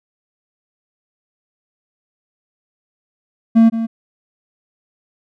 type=tone with echo; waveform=triangle; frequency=226.7 Hz; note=A#3; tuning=48 cents flat; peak=-4 dBFS; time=3.55-3.7 s; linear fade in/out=20 ms; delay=170 ms; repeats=1; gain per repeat=-11 dB; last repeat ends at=3.87 s; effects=none